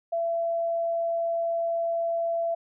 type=tone; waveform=sine; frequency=672 Hz; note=E5; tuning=33 cents sharp; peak=-24 dBFS; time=0.12-2.55 s; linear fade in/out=10 ms; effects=none